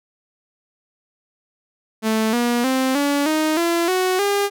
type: tone with pitch steps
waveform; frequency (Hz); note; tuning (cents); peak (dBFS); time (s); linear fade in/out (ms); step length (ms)
sawtooth; 220 / 239.9 / 261.6 / 285.3 / 311.1 / 339.3 / 370 / 403.5; A3 / A#3 / C4 / C#4 / D#4 / F4 / F#4 / G#4; 0 / +50 / 0 / +50 / 0 / -50 / 0 / -50; -13; 2.02-4.5; 50; 310
effects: none